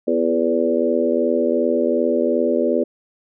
harmonic tone with a mistuned harmonic, 82.7 Hz, E2, 6 cents sharp, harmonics 3 / 4 / 5 / 6 / 7, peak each -22 / -22 / -22 / -22 / -22 dBFS, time 0.07-2.84 s, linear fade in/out 10 ms, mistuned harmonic 4, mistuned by +29 cents, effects none

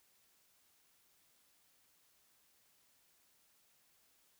silence, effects white hiss -72 dBFS RMS until 4.39 s

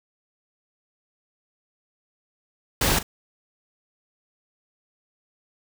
pink noise with echo, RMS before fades -21 dBFS, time 2.81-2.99 s, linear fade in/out 5 ms, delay 40 ms, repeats 1, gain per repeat -14 dB, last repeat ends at 3.03 s, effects none

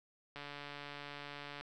click train, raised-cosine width 0.3 ms, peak -30 dBFS, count 181, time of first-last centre 0.36-1.61 s, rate 144 Hz, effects none

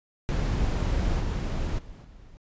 brown noise with level steps, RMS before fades -25 / -28 / -44 / -49 dBFS, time 0.29-2.37 s, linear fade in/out 0 ms, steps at 1.2 / 1.78 / 2.04 s, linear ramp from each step 10 ms, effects resampled to 16000 Hz

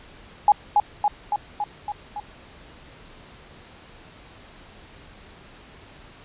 sine tone with echo, 830.6 Hz, G#5, in tune, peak -10 dBFS, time 0.48-0.52 s, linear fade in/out 2 ms, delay 280 ms, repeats 6, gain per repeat -3 dB, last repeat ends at 2.2 s, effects pink hiss -47 dBFS RMS until 6.24 s + resampled to 8000 Hz

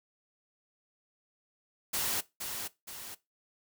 white noise with echo, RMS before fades -32 dBFS, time 1.93-2.21 s, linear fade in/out 10 ms, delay 470 ms, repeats 2, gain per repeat -6 dB, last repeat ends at 3.15 s, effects noise-tail reverb RT60 0.2 s tail -18 dB re dry

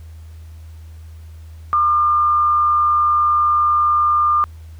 sine tone with frequency modulation, 1200 Hz, D6, 37 cents sharp, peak -12 dBFS, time 1.73-4.44 s, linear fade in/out 0 ms, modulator 125 Hz, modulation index 0.23, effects added 80 Hz sine -34 dBFS peak until 4.79 s + pink hiss -54 dBFS RMS until 4.79 s

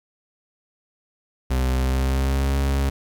40% pulse tone with pitch glide, 64.3 to 68.52 Hz, C2 to C#2, -30 to -19 cents, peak -18 dBFS, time 1.5-2.9 s, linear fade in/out 10 ms, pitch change +111 cents, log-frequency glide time 1.73-2.55 s, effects 9-bit

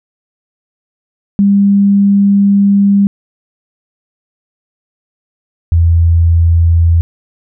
sine tone pair in turn, 200 / 83.8 Hz, G3 / E2, +35 / +29 cents, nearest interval octave + minor third, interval 1506 cents, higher first, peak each -5 dBFS, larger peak neither, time 1.39-3.07 / 5.72-7.01 s, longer first, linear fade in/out 0 ms, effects none

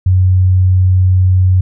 sine tone, 92.5 Hz, F#2, in tune, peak -6 dBFS, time 0.06-1.61 s, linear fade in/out 5 ms, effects none

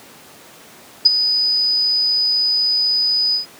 sine tone with ADSR envelope, 4978 Hz, D#8, in tune, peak -3 dBFS, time 1.05-3.46 s, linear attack 11 ms, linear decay 20 ms, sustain -11 dB, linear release 120 ms, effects pink hiss -42 dBFS RMS until 3.59 s + high-pass 200 Hz 12 dB/octave

